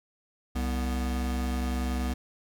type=tone pair together; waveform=square; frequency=65 / 245.4 Hz; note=C2 / B3; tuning=-11 / -11 cents; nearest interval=octave + major seventh; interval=2300 cents; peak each=-29 / -34 dBFS; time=0.55-2.14 s; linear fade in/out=10 ms; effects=none